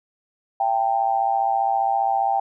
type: tone with amplitude modulation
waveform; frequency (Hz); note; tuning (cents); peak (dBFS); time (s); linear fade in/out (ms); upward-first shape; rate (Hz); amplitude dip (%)
sine; 788; G5; +9; -14; 0.6-2.4; 5; sine; 115; 85
effects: none